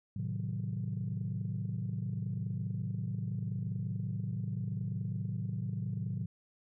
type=chord; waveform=sine; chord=A diminished seventh; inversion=none; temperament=equal; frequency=110 / 130.81 / 155.56 / 185 Hz; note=A2 / C3 / Eb3 / Gb3; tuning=0 / 0 / 0 / 0 cents; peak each=-36 / -39 / -40 / -39 dBFS; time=0.16-6.26 s; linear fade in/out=5 ms; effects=tanh soft clip ceiling -26 dBFS